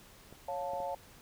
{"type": "clicks", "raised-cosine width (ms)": 2, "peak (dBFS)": -36, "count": 3, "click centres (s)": [0.326, 0.735, 0.803]}
{"type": "chord", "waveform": "sine", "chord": "Db augmented", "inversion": "none", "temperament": "equal with one note detuned", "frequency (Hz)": [554.4, 705.8, 880], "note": ["Db5", "F5", "A5"], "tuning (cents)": [0, 18, 0], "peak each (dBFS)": [-38, -39, -39], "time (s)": [0.48, 0.95], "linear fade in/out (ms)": 5}
{"effects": ["pink hiss -57 dBFS RMS until 1.21 s"]}